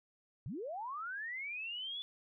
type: linear sweep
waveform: sine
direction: up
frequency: 98 to 3475 Hz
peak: -39 dBFS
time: 0.46-2.02 s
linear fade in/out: 0 ms
effects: none